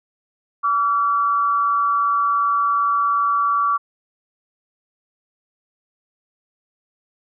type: tone pair together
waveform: sine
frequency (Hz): 1148.7 / 1366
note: D6 / F6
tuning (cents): -39 / -39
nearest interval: minor third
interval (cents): 300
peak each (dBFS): -16 / -24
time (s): 0.63-3.78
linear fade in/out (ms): 20
effects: none